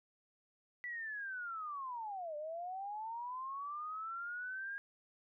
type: linear two-way sweep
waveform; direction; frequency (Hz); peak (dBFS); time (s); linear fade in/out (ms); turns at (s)
sine; down then up; 1975.5 to 587.3 to 1632; -40; 0.84-4.78; 0; 2.36
effects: none